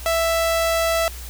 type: tone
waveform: sawtooth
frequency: 661 Hz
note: E5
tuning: 5 cents sharp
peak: -14 dBFS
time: 0.06-1.08 s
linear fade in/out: 0 ms
effects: added 60 Hz sine -33 dBFS peak until 1.29 s + white hiss -39 dBFS RMS until 1.29 s

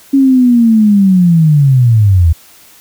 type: linear sweep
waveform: sine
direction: down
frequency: 277.2 to 77.78 Hz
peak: -4 dBFS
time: 0.13-2.33 s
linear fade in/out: 10 ms
effects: white hiss -41 dBFS RMS until 2.8 s

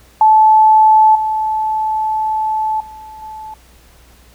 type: tone with level steps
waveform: sine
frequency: 869 Hz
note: A5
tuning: 22 cents flat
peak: -5 / -14 / -31 / -27 dBFS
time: 0.21-3.54 s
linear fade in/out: 2 ms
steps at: 1.15 / 2.8 / 3.22 s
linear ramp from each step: 5 ms
effects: added 60 Hz sine -46 dBFS peak until 4.34 s + pink hiss -48 dBFS RMS until 4.34 s

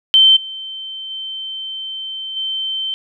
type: tone with level steps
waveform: sine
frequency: 3100 Hz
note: G7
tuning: 20 cents flat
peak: -6 / -26 / -24 / -19 dBFS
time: 0.14-2.94 s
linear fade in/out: 0 ms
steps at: 0.36 / 1.1 / 2.36 s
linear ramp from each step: 10 ms
effects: none

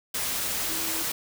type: tone in noise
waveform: sine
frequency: 324.1 Hz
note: E4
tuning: 29 cents flat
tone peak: -39 dBFS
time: 0.69-1.03 s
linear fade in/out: 5 ms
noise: white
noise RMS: -29 dBFS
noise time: 0.14-1.12 s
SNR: -13 dB
effects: none

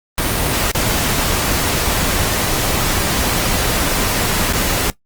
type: noise with dropouts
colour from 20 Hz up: pink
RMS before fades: -17 dBFS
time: 0.18-4.9 s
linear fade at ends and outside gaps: 0 ms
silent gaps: 0.715-0.749 / 4.526-4.534 s
effects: noise-tail reverb RT60 0.1 s tail -18 dB re dry + Opus 32 kbps

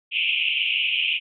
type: band-pass noise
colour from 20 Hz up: pink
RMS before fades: -23 dBFS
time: 0.11-1.2 s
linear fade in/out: 50 ms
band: 2400 to 3100 Hz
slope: 96 dB/octave
effects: none

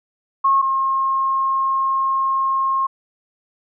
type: tone pair in turn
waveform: sine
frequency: 1086 / 1072.9 Hz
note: C#6 / C6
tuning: -36 / +43 cents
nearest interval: unison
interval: 21 cents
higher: first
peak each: -12 / -16 dBFS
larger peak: first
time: 0.44-0.62 / 0.62-2.87 s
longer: second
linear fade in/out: 10 ms
effects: none

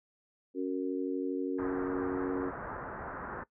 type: harmonic tone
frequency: 92.5 Hz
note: F#2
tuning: in tune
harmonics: 3 / 4 / 5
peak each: -33 / -35 / -37 dBFS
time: 0.54-2.52 s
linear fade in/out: 50 ms
type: low-pass noise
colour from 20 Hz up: white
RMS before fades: -41 dBFS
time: 1.58-3.44 s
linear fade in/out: 10 ms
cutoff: 1600 Hz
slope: 48 dB/octave
effects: noise-tail reverb RT60 0.1 s tail -19 dB re dry

